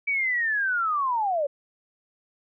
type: linear sweep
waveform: sine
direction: down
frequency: 2301 to 545 Hz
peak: -22 dBFS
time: 0.07-1.47 s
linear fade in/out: 10 ms
effects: none